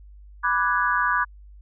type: chord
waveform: sine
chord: G# half-diminished seventh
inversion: first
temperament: equal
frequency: 987.8 / 1174.7 / 1480 / 1661.2 Hz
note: B5 / D6 / F#6 / G#6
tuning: 0 / 0 / 0 / 0 cents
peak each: -25 / -24 / -25 / -25 dBFS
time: 0.43-1.25 s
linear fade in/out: 20 ms
effects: added 50 Hz sine -43 dBFS peak until 1.61 s